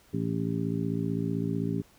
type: harmonic tone with a mistuned harmonic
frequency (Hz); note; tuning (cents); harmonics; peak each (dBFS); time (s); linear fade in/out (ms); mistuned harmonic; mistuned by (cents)
55.7; A1; +22; 2 / 3 / 4 / 5 / 6 / 7; -34 / -31 / -34 / -33 / -45 / -37; 0.13-1.82; 10; 7; +37
effects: pink hiss -60 dBFS RMS until 1.98 s